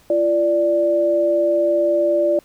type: tone pair together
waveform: sine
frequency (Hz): 342.2 / 587.3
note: F4 / D5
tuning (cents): -35 / 0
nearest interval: major sixth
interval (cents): 935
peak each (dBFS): -20 / -15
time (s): 0.1-2.39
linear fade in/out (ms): 2
effects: pink hiss -53 dBFS RMS until 2.44 s